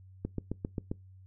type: click train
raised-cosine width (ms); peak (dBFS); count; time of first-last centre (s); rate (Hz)
3; -20; 6; 0.25-0.915; 7.52
effects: noise-tail reverb RT60 0.2 s tail -23 dB re dry + added 94 Hz sine -51 dBFS peak until 1.26 s